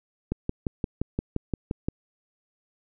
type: click train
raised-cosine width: 3 ms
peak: -13 dBFS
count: 10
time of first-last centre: 0.32-1.885 s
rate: 5.75 Hz
effects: none